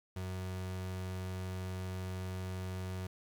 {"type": "tone", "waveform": "35% pulse", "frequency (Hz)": 92.7, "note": "F#2", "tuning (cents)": 4, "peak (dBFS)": -36, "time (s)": [0.16, 3.07], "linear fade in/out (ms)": 5, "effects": ["11-bit"]}